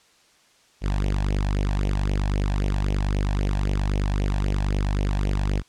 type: tone with flanger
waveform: sawtooth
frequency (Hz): 49.41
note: G1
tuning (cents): +14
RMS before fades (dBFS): -23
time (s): 0.81-5.63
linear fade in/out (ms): 50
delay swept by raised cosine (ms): 0.33 to 1.21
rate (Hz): 3.8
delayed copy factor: +0.75
effects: white hiss -58 dBFS RMS until 5.68 s + low-pass 7000 Hz 12 dB/octave